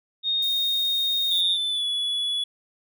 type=tone; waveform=sine; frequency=3702 Hz; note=A#7; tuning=13 cents flat; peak=-21 dBFS; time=0.23-1.58 s; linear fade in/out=50 ms
type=noise; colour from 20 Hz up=violet; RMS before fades=-38 dBFS; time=0.42-1.41 s; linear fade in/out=5 ms
type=tone with pitch glide; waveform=triangle; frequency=3520 to 3406 Hz; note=A7 to G#7; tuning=0 to +43 cents; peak=-22 dBFS; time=1.31-2.44 s; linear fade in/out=5 ms; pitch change=-57 cents; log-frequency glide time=1.69-1.84 s
effects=none